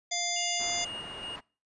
harmonic tone, 698.5 Hz, F5, in tune, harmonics 1 / 3 / 5 / 7 / 9 / 10, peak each -36 / -36 / -36 / -36 / -36 / -36 dBFS, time 0.11-0.85 s, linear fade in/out 10 ms
triangle tone with tremolo, 2850 Hz, F7, 34 cents sharp, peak -35 dBFS, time 0.36-1.36 s, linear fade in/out 5 ms, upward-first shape square, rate 2.3 Hz, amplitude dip 40%
white low-pass noise, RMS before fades -45 dBFS, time 0.59-1.41 s, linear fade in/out 20 ms, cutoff 1400 Hz, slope 12 dB/octave
effects noise-tail reverb RT60 0.4 s tail -25 dB re dry + resampled to 24000 Hz

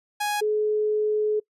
sawtooth / sine tone pair in turn, 830.6 / 425.5 Hz, G#5 / G#4, 0 / +42 cents, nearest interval octave, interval 1158 cents, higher first, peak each -20 dBFS, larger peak neither, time 0.2-0.41 / 0.41-1.4 s, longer second, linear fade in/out 10 ms, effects noise-tail reverb RT60 0.1 s tail -24 dB re dry + resampled to 32000 Hz

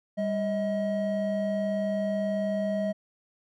triangle tone pair together, 198.86 / 635 Hz, G3 / D#5, +25 / +35 cents, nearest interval octave + minor sixth, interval 2010 cents, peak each -27 / -26 dBFS, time 0.17-2.93 s, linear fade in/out 20 ms, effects none

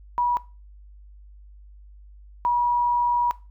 sine tone pair in turn, 969 / 964.2 Hz, B5 / B5, -33 / -42 cents, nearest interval unison, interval 9 cents, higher first, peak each -19 / -18 dBFS, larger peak second, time 0.18-0.37 / 2.45-3.31 s, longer second, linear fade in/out 0 ms, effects noise-tail reverb RT60 0.3 s tail -19 dB re dry + added 50 Hz sine -44 dBFS peak until 3.5 s

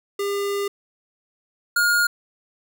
square tone pair in turn, 402 / 1425.5 Hz, G4 / F6, +44 / +35 cents, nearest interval octave + minor seventh, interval 2191 cents, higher second, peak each -23 / -17 dBFS, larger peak second, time 0.19-0.68 / 1.76-2.07 s, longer first, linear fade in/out 5 ms, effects none

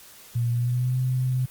sine tone with pitch glide, 118.8 to 128.06 Hz, A#2 to C3, +33 to -37 cents, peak -21 dBFS, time 0.35-1.46 s, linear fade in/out 10 ms, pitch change +130 cents, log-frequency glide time 0.5-0.97 s, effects white hiss -48 dBFS RMS until 1.5 s + Opus 48 kbps

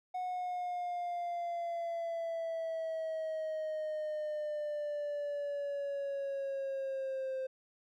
triangle exponential sweep, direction down, 734 to 523.3 Hz, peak -32 dBFS, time 0.14-7.47 s, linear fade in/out 10 ms, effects tanh soft clip ceiling -28 dBFS

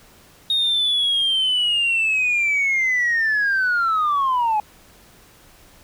sine linear sweep, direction down, 3729 to 830 Hz, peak -15 dBFS, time 0.5-4.6 s, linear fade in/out 2 ms, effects tanh soft clip ceiling -14 dBFS + pink hiss -50 dBFS RMS until 5.83 s

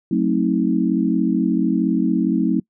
sine chord, F# diminished seventh, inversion none, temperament just, 185 / 222 / 266.4 / 319.7 Hz, F#3 / A3 / C4 / Eb4, 0 / +16 / +31 / +47 cents, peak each -21 dBFS, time 0.11-2.6 s, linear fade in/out 5 ms, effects noise-tail reverb RT60 0.1 s tail -25 dB re dry

